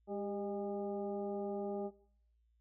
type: harmonic tone with a mistuned harmonic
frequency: 203.4 Hz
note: G#3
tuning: 36 cents flat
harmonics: 1 / 2 / 3 / 4 / 6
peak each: -43 / -40 / -44 / -46 / -61 dBFS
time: 0.07-1.91 s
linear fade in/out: 50 ms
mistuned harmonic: 2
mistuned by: -41 cents
effects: noise-tail reverb RT60 0.6 s tail -19 dB re dry + added 57 Hz sine -70 dBFS peak until 2.6 s